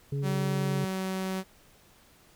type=harmonic tone; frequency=140 Hz; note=C#3; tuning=18 cents sharp; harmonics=1 / 2 / 3; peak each=-28 / -44 / -38 dBFS; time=0.12-0.85 s; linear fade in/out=5 ms
type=tone with pitch glide; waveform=sawtooth; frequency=190.4 to 188.87 Hz; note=F#3 to F#3; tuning=+50 to +36 cents; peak=-26 dBFS; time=0.22-1.44 s; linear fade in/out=50 ms; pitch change=-14 cents; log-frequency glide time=0.44-1.04 s
effects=pink hiss -59 dBFS RMS until 2.35 s